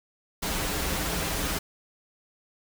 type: noise with comb filter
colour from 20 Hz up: pink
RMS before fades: -29 dBFS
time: 0.42-1.59 s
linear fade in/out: 10 ms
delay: 8.4 ms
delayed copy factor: -0.65
effects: none